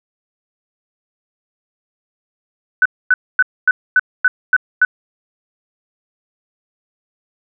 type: tone bursts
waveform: sine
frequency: 1500 Hz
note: F#6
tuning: 23 cents sharp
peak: -7 dBFS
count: 8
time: 2.82-4.85 s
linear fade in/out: 2 ms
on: 35 ms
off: 250 ms
effects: none